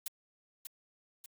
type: noise with echo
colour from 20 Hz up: blue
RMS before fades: -37 dBFS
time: 0.06-0.08 s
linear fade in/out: 2 ms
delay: 590 ms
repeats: 2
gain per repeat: -6 dB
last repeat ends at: 1.26 s
effects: Opus 48 kbps